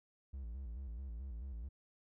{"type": "tone with vibrato", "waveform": "triangle", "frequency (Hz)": 61.74, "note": "B1", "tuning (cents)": 0, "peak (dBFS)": -40, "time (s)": [0.33, 1.69], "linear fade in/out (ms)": 10, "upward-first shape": "square", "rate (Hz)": 4.6, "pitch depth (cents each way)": 150, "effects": []}